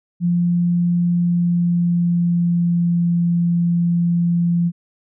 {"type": "tone with pitch glide", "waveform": "sine", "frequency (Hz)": [174, 171.9], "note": ["F3", "F3"], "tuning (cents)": [-6, -27], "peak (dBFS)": -14, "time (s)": [0.2, 4.72], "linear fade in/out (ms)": 50, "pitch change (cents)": -21, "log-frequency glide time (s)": [1.11, 3.14], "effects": []}